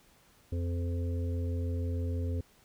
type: harmonic tone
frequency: 86.2 Hz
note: F2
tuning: 22 cents flat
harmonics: 1 / 3 / 5 / 6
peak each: -30 / -40 / -44 / -46 dBFS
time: 0.52-2.41 s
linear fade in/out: 5 ms
effects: pink hiss -63 dBFS RMS until 2.64 s